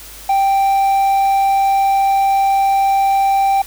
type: tone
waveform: triangle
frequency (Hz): 784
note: G5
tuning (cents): 0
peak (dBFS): -9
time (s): 0.29-3.62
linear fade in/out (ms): 5
effects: added 50 Hz sine -40 dBFS peak until 3.66 s + white hiss -36 dBFS RMS until 3.66 s